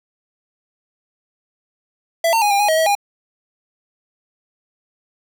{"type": "tone with pitch steps", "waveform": "square", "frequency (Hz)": [666, 908, 827, 801, 827, 635, 644, 812], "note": ["E5", "A#5", "G#5", "G5", "G#5", "D#5", "E5", "G#5"], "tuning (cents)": [18, -46, -8, 37, -8, 35, -41, -39], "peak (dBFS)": -14, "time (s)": [2.24, 2.952], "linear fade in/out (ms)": 5, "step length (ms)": 89, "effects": []}